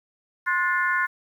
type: harmonic tone with a mistuned harmonic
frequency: 351.3 Hz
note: F4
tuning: 10 cents sharp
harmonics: 3 / 4 / 5 / 6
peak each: -26 / -24 / -25 / -33 dBFS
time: 0.46-1.07 s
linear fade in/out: 20 ms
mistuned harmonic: 4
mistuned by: +57 cents
effects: 9-bit